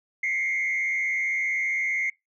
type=tone with frequency modulation; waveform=sine; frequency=2121 Hz; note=C7; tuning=23 cents sharp; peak=-22 dBFS; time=0.23-2.1 s; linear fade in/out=5 ms; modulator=95.4 Hz; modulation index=0.91; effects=noise-tail reverb RT60 0.2 s tail -26 dB re dry + tanh soft clip ceiling -20 dBFS